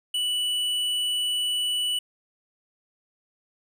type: tone with hard clipping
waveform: sine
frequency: 2960 Hz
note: F#7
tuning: in tune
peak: -25 dBFS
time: 0.14-1.99 s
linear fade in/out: 5 ms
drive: 8 dB
effects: none